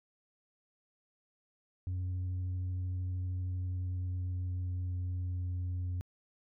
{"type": "tone with pitch glide", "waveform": "sine", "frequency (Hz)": [91.3, 89.78], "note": ["F#2", "F2"], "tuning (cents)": [-23, 48], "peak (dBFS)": -30, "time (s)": [1.87, 6.01], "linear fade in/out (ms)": 0, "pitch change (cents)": -29, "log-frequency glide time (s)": [3.38, 5.82], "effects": ["tanh soft clip ceiling -32 dBFS"]}